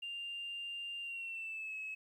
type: tone with pitch glide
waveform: sine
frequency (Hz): 2794 to 2577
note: F7 to E7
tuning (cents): 0 to -40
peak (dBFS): -39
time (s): 0.02-1.95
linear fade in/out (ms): 10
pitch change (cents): -140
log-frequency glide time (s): 1.01-1.75
effects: tanh soft clip ceiling -36 dBFS + 12-bit